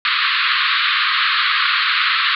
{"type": "band-pass noise", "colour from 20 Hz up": "pink", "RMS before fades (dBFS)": -17, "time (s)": [0.05, 2.35], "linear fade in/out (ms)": 2, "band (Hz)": [1100, 4400], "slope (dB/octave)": 96, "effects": []}